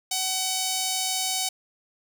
5% pulse tone with notch filter, 754 Hz, F#5, 32 cents sharp, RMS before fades -27 dBFS, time 0.11-1.49 s, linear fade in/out 5 ms, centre 1600 Hz, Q 0.86, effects none

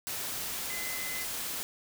sine tone in noise, 2039 Hz, C7, 45 cents flat, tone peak -39 dBFS, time 0.7-1.24 s, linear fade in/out 0 ms, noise white, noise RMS -36 dBFS, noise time 0.07-1.63 s, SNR -6 dB, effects none

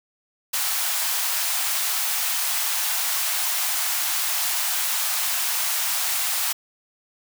white high-pass noise, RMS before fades -24 dBFS, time 0.53-6.53 s, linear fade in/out 10 ms, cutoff 670 Hz, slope 48 dB/octave, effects none

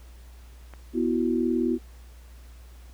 click, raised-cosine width 0.5 ms, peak -29 dBFS, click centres 0.737 s
sine chord, B suspended fourth, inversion none, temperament equal with one note detuned, 246.9 / 330.6 / 370 Hz, B3 / E4 / F#4, 0 / +5 / 0 cents, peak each -25 / -26 / -28 dBFS, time 0.93-1.79 s, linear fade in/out 50 ms
effects added 60 Hz sine -44 dBFS peak until 2.93 s + pink hiss -57 dBFS RMS until 2.93 s

